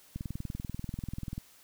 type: click train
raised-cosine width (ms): 5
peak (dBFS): -24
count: 26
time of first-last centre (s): 0.16-1.38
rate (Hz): 20.5
effects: white hiss -59 dBFS RMS until 1.63 s